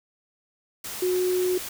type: tone in noise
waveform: sine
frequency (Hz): 364.8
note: F#4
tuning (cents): -24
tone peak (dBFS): -21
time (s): 1.02-1.58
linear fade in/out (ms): 5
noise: white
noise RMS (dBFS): -35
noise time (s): 0.84-1.69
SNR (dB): +11
effects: none